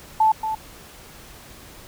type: tone with echo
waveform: sine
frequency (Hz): 875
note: A5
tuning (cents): -10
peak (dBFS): -13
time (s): 0.2-0.32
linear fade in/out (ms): 5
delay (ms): 230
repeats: 1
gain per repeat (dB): -9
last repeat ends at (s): 0.55
effects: pink hiss -44 dBFS RMS until 1.87 s